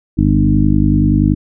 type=harmonic tone with a mistuned harmonic; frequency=50.5 Hz; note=G#1; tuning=48 cents flat; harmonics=1 / 2 / 3 / 4 / 5 / 6; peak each=-16 / -16 / -16 / -16 / -16 / -16 dBFS; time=0.17-1.35 s; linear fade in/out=20 ms; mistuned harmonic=2; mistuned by=-30 cents; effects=none